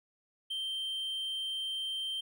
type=tone; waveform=triangle; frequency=3136 Hz; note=G7; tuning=in tune; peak=-32 dBFS; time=0.5-2.21 s; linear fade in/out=10 ms; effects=none